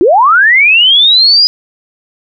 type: linear sweep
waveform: sine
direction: up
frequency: 311.6 to 4978 Hz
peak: -3 dBFS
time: 0.01-1.47 s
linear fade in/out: 0 ms
effects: none